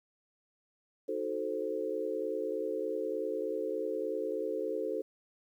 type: chord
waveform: sine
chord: D# diminished seventh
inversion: none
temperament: equal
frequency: 311.1 / 370 / 440 / 523.3 Hz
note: D#4 / F#4 / A4 / C5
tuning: 0 / 0 / 0 / 0 cents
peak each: -40 / -39 / -35 / -37 dBFS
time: 1.08-5.02 s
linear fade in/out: 10 ms
effects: 11-bit